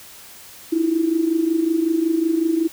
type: tone with amplitude modulation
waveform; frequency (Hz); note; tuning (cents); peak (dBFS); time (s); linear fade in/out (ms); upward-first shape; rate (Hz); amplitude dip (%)
sine; 326.9; E4; -14; -13; 0.72-2.68; 10; sine; 25.4; 70
effects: white hiss -42 dBFS RMS until 2.72 s